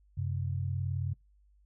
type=tone pair together; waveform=sine; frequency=93.7 / 132.6 Hz; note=F#2 / C3; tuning=+22 / +23 cents; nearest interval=tritone; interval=601 cents; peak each=-32 / -34 dBFS; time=0.17-1.14 s; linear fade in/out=10 ms; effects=noise-tail reverb RT60 0.2 s tail -25 dB re dry + added 50 Hz sine -61 dBFS peak until 1.65 s